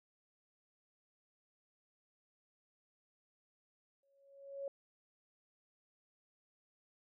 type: tone with exponential growth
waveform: sine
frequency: 554.4 Hz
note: C#5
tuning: in tune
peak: -37 dBFS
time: 4.03-4.68 s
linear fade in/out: 2 ms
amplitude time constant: 140 ms
effects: none